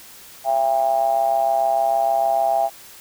triangle ring-modulated tone, 63.3 Hz, B1, 43 cents sharp, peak -11 dBFS, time 0.44-2.7 s, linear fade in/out 50 ms, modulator 738 Hz, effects white hiss -43 dBFS RMS until 3 s

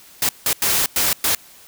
white noise bursts at uneven times, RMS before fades -18 dBFS, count 5, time 0.22-0.29 / 0.46-0.53 / 0.62-0.86 / 0.96-1.13 / 1.24-1.35 s, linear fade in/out 2 ms, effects white hiss -46 dBFS RMS until 1.67 s

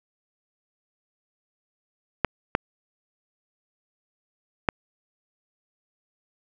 clicks, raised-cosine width 0.5 ms, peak -4 dBFS, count 3, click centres 2.247 / 2.551 / 4.688 s, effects none

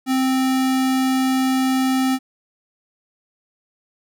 square tone, 261.6 Hz, C4, in tune, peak -17 dBFS, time 0.06-2.19 s, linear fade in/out 50 ms, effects none

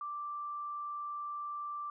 sine tone, 1174.7 Hz, D6, in tune, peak -37 dBFS, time 0.01-1.9 s, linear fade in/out 2 ms, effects none

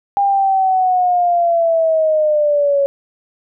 sine linear sweep, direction down, 805 to 554.4 Hz, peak -11 dBFS, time 0.17-2.86 s, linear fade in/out 0 ms, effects none

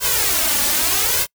white noise with flanger, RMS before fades -18 dBFS, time 0-1.27 s, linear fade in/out 50 ms, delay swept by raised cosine 1.9 to 3.5 ms, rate 0.8 Hz, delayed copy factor +0.9, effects noise-tail reverb RT60 0.1 s tail -26 dB re dry

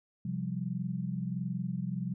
sine chord, C suspended fourth, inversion none, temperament equal, 130.81 / 174.61 / 196 Hz, C3 / F3 / G3, 0 / 0 / 0 cents, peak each -37 / -35 / -37 dBFS, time 0.25-2.14 s, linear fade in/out 5 ms, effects none

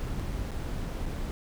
brown noise with dropouts, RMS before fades -33 dBFS, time 0-1.31 s, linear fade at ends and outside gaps 0 ms, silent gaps 0.192-0.196 / 0.321-0.325 / 0.508-0.517 / 1.057-1.062 s, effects none

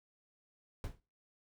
brown noise with exponential decay, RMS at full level -34 dBFS, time 0.84-1 s, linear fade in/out 1 ms, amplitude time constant 34 ms, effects noise-tail reverb RT60 0.3 s tail -21 dB re dry

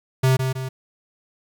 square tone with echo, 130.81 Hz, C3, in tune, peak -15 dBFS, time 0.23-0.37 s, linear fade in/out 10 ms, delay 160 ms, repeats 2, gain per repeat -6 dB, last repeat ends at 0.69 s, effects 9-bit

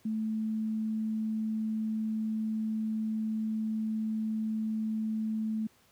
sine tone, 218.7 Hz, A3, 10 cents flat, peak -29 dBFS, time 0.05-5.67 s, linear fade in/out 5 ms, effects pink hiss -64 dBFS RMS until 5.91 s + high-pass 80 Hz 12 dB/octave

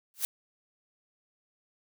blue noise with exponential growth, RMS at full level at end -25 dBFS, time 0.14-0.25 s, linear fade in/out 0 ms, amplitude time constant 22 ms, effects none

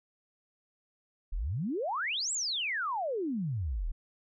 sine exponential two-way sweep, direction up then down, 32.53 to 8030 to 32.53 Hz, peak -30 dBFS, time 1.32-3.92 s, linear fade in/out 10 ms, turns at 2.32 s, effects none

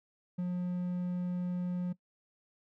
triangle tone, 178.8 Hz, F3, 41 cents sharp, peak -29 dBFS, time 0.38-1.93 s, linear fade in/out 10 ms, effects noise-tail reverb RT60 0.1 s tail -20 dB re dry

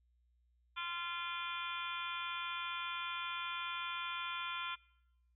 harmonic tone, 345.1 Hz, F4, 21 cents flat, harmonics 3 / 4 / 5 / 6 / 7 / 8 / 9 / 10, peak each -44 / -43 / -53 / -54 / -44 / -55 / -48 / -47 dBFS, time 0.76-4.76 s, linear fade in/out 20 ms, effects noise-tail reverb RT60 0.9 s tail -24 dB re dry + added 60 Hz sine -70 dBFS peak until 5.35 s

